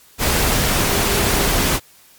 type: tone in noise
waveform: sine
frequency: 400.2 Hz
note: G4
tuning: 36 cents sharp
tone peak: -25 dBFS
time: 0.88-1.49 s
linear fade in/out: 50 ms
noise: pink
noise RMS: -17 dBFS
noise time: 0.18-1.8 s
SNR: -11 dB
effects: white hiss -49 dBFS RMS until 2.18 s + MP3 96 kbps